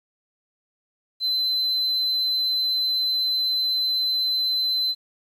sine tone, 4054 Hz, B7, 45 cents sharp, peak -18 dBFS, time 1.2-4.95 s, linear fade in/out 50 ms, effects tanh soft clip ceiling -19 dBFS + 9-bit

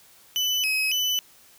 35% pulse tone with vibrato, 2764 Hz, F7, 19 cents flat, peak -20 dBFS, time 0.36-1.19 s, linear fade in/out 0 ms, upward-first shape square, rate 1.8 Hz, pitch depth 140 cents each way, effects white hiss -54 dBFS RMS until 1.58 s

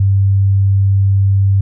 sine tone, 98 Hz, G2, in tune, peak -8 dBFS, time 0-1.61 s, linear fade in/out 5 ms, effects none

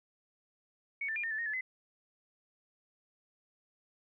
sine tone with pitch steps, 2228 / 1776 / 2409 / 1824 / 1745 / 1857 / 1726 / 2036 Hz, C#7 / A6 / D7 / A#6 / A6 / A#6 / A6 / C7, +8 / +16 / +43 / -38 / -15 / -7 / -34 / -48 cents, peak -33 dBFS, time 1.01-1.61 s, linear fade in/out 5 ms, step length 75 ms, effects none

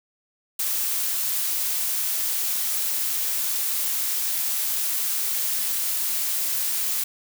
blue noise, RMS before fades -25 dBFS, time 0.59-7.04 s, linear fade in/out 5 ms, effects none

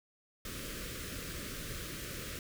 pink band-stop noise, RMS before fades -42 dBFS, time 0.45-2.39 s, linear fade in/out 2 ms, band 580 to 1200 Hz, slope 48 dB/octave, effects none

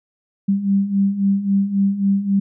sine beating tone pair, 195 / 198.7 Hz, G3 / G3, -9 / +24 cents, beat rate 3.7 Hz, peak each -21 / -16 dBFS, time 0.48-2.4 s, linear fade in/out 10 ms, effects none

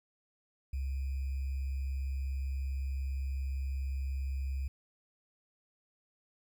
sine tone with sample-and-hold, 67.3 Hz, C2, 49 cents sharp, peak -32 dBFS, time 0.73-4.68 s, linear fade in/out 5 ms, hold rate 2450 Hz, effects none

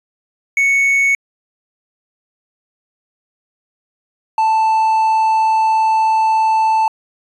triangle tone pair in turn, 2217 / 881.6 Hz, C#7 / A5, 0 / +3 cents, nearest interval octave + major third, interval 1597 cents, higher first, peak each -9 dBFS, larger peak neither, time 0.57-1.15 / 4.38-6.88 s, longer second, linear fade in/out 2 ms, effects resampled to 24000 Hz

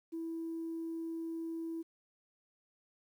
sine tone, 328.8 Hz, E4, 4 cents flat, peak -36 dBFS, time 0.12-1.83 s, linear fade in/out 20 ms, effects tanh soft clip ceiling -33 dBFS + 11-bit

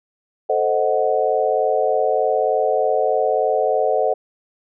sine chord, A diminished seventh, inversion none, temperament equal, 440 / 523.3 / 622.3 / 740 Hz, A4 / C5 / Eb5 / Gb5, 0 / 0 / 0 / 0 cents, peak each -21 dBFS, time 0.49-4.14 s, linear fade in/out 10 ms, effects none

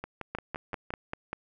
two click trains, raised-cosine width 0.5 ms, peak -21 / -18 dBFS, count 6 / 6, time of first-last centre 0.04-0.905 / 0.35-1.33 s, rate 5.78 / 5.1 Hz, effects none

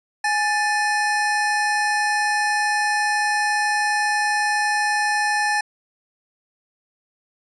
square tone pair together, 833 / 1765.1 Hz, G#5 / A6, +5 / +5 cents, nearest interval octave + minor second, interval 1300 cents, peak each -22 dBFS, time 0.24-5.61 s, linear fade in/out 5 ms, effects resampled to 24000 Hz

